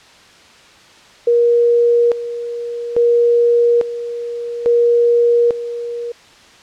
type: tone with tremolo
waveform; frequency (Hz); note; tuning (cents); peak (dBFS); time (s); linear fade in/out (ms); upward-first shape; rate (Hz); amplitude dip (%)
sine; 474.1; A#4; +29; -9; 1.27-6.12; 5; square; 0.59; 75
effects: white hiss -44 dBFS RMS until 6.62 s + low-pass 5000 Hz 12 dB/octave